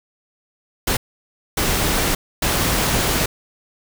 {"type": "noise bursts at uneven times", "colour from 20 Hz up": "pink", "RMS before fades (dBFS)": -19, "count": 3, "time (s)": [[0.87, 0.97], [1.57, 2.15], [2.42, 3.26]], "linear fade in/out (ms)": 5, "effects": []}